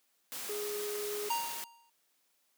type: noise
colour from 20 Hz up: white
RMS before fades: -41 dBFS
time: 0.32-1.64 s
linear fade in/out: 0 ms
type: tone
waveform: triangle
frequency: 415.3 Hz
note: G#4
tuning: in tune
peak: -34 dBFS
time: 0.49-1.29 s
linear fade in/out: 5 ms
type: tone with exponential decay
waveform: square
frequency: 932.3 Hz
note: A#5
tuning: in tune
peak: -29 dBFS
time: 1.3-1.9 s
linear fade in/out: 5 ms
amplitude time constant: 130 ms
effects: white hiss -74 dBFS RMS until 2.57 s + high-pass 200 Hz 12 dB/octave